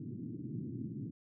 pink band-pass noise, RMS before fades -42 dBFS, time 0-1.11 s, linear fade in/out 5 ms, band 110 to 330 Hz, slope 48 dB/octave, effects none

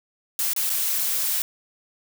blue noise with dropouts, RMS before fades -24 dBFS, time 0.39-1.42 s, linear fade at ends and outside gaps 1 ms, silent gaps 0.534-0.563 / 0.695-0.7 s, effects none

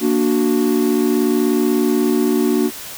triangle chord, Bb augmented, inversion none, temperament equal, 233.1 / 293.7 / 370 Hz, Bb3 / D4 / F#4, 0 / 0 / 0 cents, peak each -16 dBFS, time 0-2.71 s, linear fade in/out 50 ms, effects white hiss -32 dBFS RMS until 2.97 s

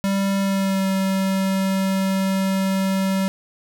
square tone with pitch glide, 196 to 192.08 Hz, G3 to G3, 0 to -35 cents, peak -19 dBFS, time 0.04-3.28 s, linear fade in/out 0 ms, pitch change -35 cents, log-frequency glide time 0.4-0.87 s, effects none

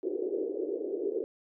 white band-pass noise, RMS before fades -33 dBFS, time 0.03-1.24 s, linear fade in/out 0 ms, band 340 to 450 Hz, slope 48 dB/octave, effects none

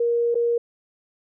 sine tone with dropouts, 471.4 Hz, A#4, 19 cents sharp, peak -18 dBFS, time 0-0.58 s, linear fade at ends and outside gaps 5 ms, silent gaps 0.345-0.353 s, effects none

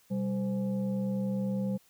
sine tone with frequency modulation, 196 Hz, G3, in tune, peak -28 dBFS, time 0.1-1.78 s, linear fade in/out 20 ms, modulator 322 Hz, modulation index 0.66, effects white hiss -64 dBFS RMS until 1.89 s

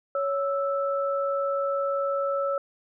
sine tone pair together, 556.8 / 1318.5 Hz, C#5 / E6, +8 / 0 cents, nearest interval octave + minor third, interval 1492 cents, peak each -25 / -29 dBFS, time 0.15-2.58 s, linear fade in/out 2 ms, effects none

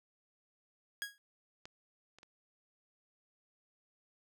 sawtooth tone with exponential decay, 1650 Hz, G#6, 12 cents flat, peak -30 dBFS, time 1.02-1.18 s, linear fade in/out 0 ms, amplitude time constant 34 ms
clicks, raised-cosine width 0.2 ms, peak -30 / -39 / -38 dBFS, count 3, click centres 1.655 / 2.186 / 2.231 s
effects none

